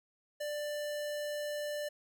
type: tone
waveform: square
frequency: 591 Hz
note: D5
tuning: 11 cents sharp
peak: -36 dBFS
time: 0.4-1.89 s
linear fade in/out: 10 ms
effects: 13-bit